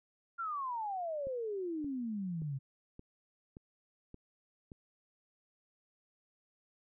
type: exponential sweep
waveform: sine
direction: down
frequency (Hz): 1407 to 130.81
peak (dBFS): -35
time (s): 0.38-2.59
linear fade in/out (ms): 20
type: click train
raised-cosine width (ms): 3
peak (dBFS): -36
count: 7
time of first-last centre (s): 1.27-4.718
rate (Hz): 1.74
effects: none